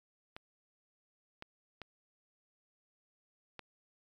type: clicks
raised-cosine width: 0.3 ms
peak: -28 dBFS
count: 4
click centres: 0.365 / 1.424 / 1.817 / 3.593 s
effects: MP3 96 kbps